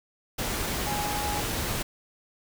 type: tone in noise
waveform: sine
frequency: 830.6 Hz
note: G#5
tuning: in tune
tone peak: -31 dBFS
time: 0.86-1.41 s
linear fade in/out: 10 ms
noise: pink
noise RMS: -30 dBFS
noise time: 0.38-1.83 s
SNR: -4 dB
effects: none

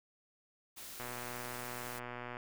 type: noise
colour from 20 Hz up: white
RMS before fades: -48 dBFS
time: 0.76-2 s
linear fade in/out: 20 ms
type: click train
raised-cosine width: 0.5 ms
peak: -28 dBFS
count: 168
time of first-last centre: 1-2.369 s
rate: 122 Hz
effects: none

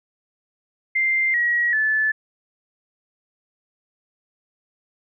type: tone with pitch steps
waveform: sine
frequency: 2093 / 1908.2 / 1739.8 Hz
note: C7 / A#6 / A6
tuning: 0 / +40 / -20 cents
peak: -17 dBFS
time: 0.95-2.12 s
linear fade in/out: 10 ms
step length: 390 ms
effects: none

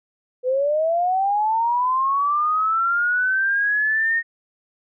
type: linear sweep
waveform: sine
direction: up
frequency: 493.9 to 1856 Hz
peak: -17 dBFS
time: 0.43-4.23 s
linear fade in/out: 50 ms
effects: none

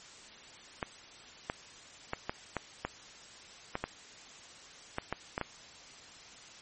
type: clicks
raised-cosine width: 0.5 ms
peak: -17 dBFS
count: 12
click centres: 0.828 / 1.499 / 2.134 / 2.295 / 2.567 / 2.85 / 3.754 / 3.84 / 4.984 / 5.126 / 5.379 / 5.413 s
effects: white hiss -52 dBFS RMS until 6.61 s + MP3 32 kbps

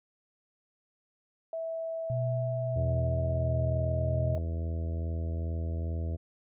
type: tone with pitch glide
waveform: sine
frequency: 654 to 628.4 Hz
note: E5 to D#5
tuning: -14 to +17 cents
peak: -32 dBFS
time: 1.53-4.38 s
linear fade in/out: 2 ms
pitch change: -69 cents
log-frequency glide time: 2.55-4.07 s
type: tone with tremolo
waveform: sine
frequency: 123.47 Hz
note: B2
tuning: in tune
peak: -28 dBFS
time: 2.1-4.35 s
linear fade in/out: 0 ms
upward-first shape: sine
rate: 1.5 Hz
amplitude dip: 30%
type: harmonic tone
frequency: 82.41 Hz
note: E2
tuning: in tune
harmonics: 1 / 2 / 3 / 4 / 5 / 6 / 7 / 8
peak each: -30 / -42 / -46 / -46 / -50 / -49 / -51 / -49 dBFS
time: 2.75-6.17 s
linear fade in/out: 20 ms
effects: none

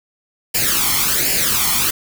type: noise with flanger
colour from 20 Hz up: white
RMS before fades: -17 dBFS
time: 0.54-1.91 s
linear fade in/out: 10 ms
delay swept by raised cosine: 0.41 to 0.94 ms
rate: 1.3 Hz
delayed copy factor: +0.7
effects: none

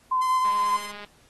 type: tone with vibrato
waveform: sine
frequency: 1027 Hz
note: C6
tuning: 33 cents flat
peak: -20 dBFS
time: 0.11-0.77 s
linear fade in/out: 10 ms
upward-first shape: sine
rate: 9.5 Hz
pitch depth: 15 cents each way
type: tone with tremolo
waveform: sawtooth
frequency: 1034 Hz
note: C6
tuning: 21 cents flat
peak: -29 dBFS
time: 0.21-0.92 s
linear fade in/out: 10 ms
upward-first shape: square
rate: 2.3 Hz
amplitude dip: 30%
type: click train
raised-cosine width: 0.3 ms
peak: -26 dBFS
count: 124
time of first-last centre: 0.45-1.047 s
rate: 206 Hz
effects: pink hiss -59 dBFS RMS until 1.29 s + AAC 32 kbps

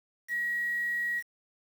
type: tone with quantisation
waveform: sine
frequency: 1908 Hz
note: A#6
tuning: 40 cents sharp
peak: -28 dBFS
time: 0.28-1.23 s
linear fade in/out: 50 ms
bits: 8
effects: none

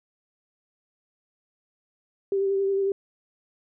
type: tone with vibrato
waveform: sine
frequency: 392 Hz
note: G4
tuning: in tune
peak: -21 dBFS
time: 2.32-2.92 s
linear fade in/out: 2 ms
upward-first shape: sine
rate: 11 Hz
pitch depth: 21 cents each way
effects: none

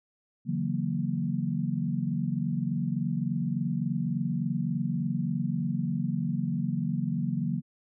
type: chord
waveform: sine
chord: F# dominant seventh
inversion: second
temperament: equal with one note detuned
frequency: 141.42 / 164.81 / 185 / 233.1 Hz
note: C#3 / E3 / F#3 / A#3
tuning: +35 / 0 / 0 / 0 cents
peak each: -32 dBFS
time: 0.45-7.62 s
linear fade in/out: 50 ms
effects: none

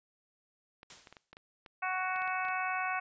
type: clicks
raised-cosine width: 0.3 ms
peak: -34 dBFS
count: 12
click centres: 0.831 / 1.072 / 1.126 / 1.168 / 1.33 / 1.369 / 1.662 / 2.161 / 2.22 / 2.277 / 2.451 / 2.485 s
type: noise with exponential decay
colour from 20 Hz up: white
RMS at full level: -47 dBFS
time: 0.9-1.32 s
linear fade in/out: 2 ms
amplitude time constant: 91 ms
type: harmonic tone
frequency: 371.3 Hz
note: F#4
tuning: 6 cents sharp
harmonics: 2 / 3 / 4 / 5 / 6 / 7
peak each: -36 / -37 / -37 / -44 / -40 / -41 dBFS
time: 1.82-3 s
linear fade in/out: 10 ms
effects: resampled to 16000 Hz

